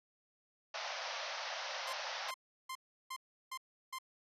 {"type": "band-pass noise", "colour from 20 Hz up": "pink", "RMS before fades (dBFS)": -42, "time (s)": [0.74, 2.31], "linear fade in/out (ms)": 5, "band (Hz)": [530, 6000], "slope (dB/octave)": 96}
{"type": "tone bursts", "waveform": "sawtooth", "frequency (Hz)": 1046.5, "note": "C6", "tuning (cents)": 0, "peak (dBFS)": -37, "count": 6, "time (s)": [1.87, 3.986], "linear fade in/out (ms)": 5, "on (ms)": 61, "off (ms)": 350}
{"effects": ["resampled to 32000 Hz"]}